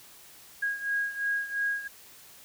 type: beating tone pair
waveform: sine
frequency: 1639 / 1641.9 Hz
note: G#6 / G#6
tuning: -23 / -20 cents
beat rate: 2.9 Hz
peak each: -29 / -33 dBFS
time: 0.62-1.88 s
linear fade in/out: 10 ms
effects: white hiss -52 dBFS RMS until 2.44 s